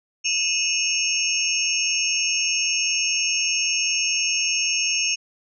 sine tone cluster, 2484 / 2649 / 2892 / 5460 / 6410 Hz, D#7 / E7 / F#7 / F8 / G8, -3 / +8 / -40 / -40 / +38 cents, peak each -30 / -27 / -29 / -25 / -24 dBFS, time 0.24-5.16 s, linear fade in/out 20 ms, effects none

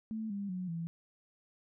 sine tone with pitch steps, 220 / 200.6 / 182.87 / 166.73 Hz, A3 / G3 / F#3 / E3, 0 / +40 / -20 / +20 cents, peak -35 dBFS, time 0.11-0.87 s, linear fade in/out 0 ms, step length 190 ms, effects none

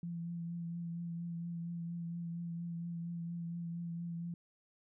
sine tone with vibrato, 169.9 Hz, F3, 47 cents flat, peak -38 dBFS, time 0.03-4.34 s, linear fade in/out 2 ms, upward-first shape triangle, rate 4.3 Hz, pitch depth 25 cents each way, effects none

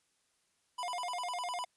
square tone with vibrato, 839 Hz, G#5, 17 cents sharp, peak -36 dBFS, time 0.78-1.65 s, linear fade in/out 10 ms, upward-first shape square, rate 9.9 Hz, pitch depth 290 cents each way, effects white hiss -75 dBFS RMS until 1.76 s + resampled to 24000 Hz

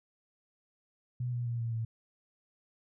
sine tone with pitch steps, 123.47 / 120.86 / 118.3 / 115.8 / 113.35 Hz, B2 / B2 / A#2 / A#2 / A#2, 0 / -37 / +26 / -11 / -48 cents, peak -31 dBFS, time 1.2-1.85 s, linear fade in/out 5 ms, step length 130 ms, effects none

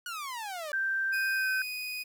sawtooth exponential sweep, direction down, 1480 to 573 Hz, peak -32 dBFS, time 0.06-0.72 s, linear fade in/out 2 ms
sine tone with pitch glide, 1568 to 1537.5 Hz, G6 to G6, 0 to -34 cents, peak -27 dBFS, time 0.73-1.62 s, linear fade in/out 2 ms, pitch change -34 cents, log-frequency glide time 1.34-1.49 s
30% pulse tone, 2489 Hz, D#7, in tune, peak -32 dBFS, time 1.12-2.04 s, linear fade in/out 20 ms
effects 10-bit

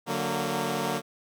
10% pulse chord, D augmented, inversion none, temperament equal with one note detuned, 146.83 / 185 / 230.3 Hz, D3 / F#3 / A#3, 0 / 0 / -21 cents, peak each -24 / -24 / -22 dBFS, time 0.06-1.02 s, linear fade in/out 50 ms, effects none

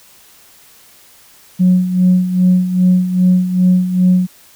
sine tone with tremolo, 182.5 Hz, F#3, 24 cents flat, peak -5 dBFS, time 1.59-4.27 s, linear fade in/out 20 ms, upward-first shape sine, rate 2.5 Hz, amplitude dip 70%, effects tanh soft clip ceiling -3 dBFS + white hiss -45 dBFS RMS until 4.55 s

